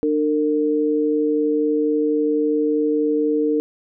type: tone pair together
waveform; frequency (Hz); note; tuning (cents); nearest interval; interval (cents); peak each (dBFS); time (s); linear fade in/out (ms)
sine; 299.8 / 456.1; D4 / A#4; +36 / -38; perfect fifth; 726; -19; 0.03-3.6; 0
effects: none